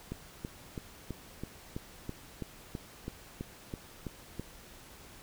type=click train; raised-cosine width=3 ms; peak=-24 dBFS; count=14; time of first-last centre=0.12-4.396 s; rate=3.04 Hz; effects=pink hiss -53 dBFS RMS until 5.22 s